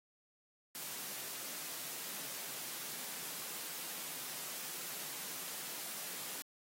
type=high-pass noise; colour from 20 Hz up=white; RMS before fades=-44 dBFS; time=0.75-6.42 s; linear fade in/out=0 ms; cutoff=130 Hz; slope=48 dB/octave; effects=AAC 48 kbps